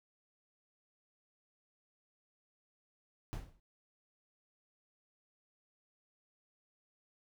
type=noise with exponential decay; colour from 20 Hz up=brown; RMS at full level=-34 dBFS; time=3.33-3.6 s; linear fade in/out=0 ms; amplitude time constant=57 ms; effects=none